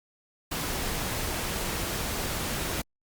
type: noise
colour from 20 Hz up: pink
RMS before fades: -31 dBFS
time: 0.51-2.82 s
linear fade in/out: 10 ms
effects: Opus 48 kbps